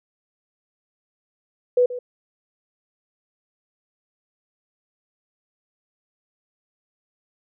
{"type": "tone with echo", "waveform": "sine", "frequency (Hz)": 493.9, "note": "B4", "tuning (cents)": 0, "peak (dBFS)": -13, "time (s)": [1.77, 1.86], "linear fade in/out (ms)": 5, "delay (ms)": 130, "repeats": 1, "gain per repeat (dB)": -14, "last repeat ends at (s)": 1.99, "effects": []}